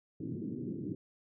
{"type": "band-pass noise", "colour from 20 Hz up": "white", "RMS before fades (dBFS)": -39, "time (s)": [0.2, 0.95], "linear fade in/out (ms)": 5, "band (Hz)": [110, 360], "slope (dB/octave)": 48, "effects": []}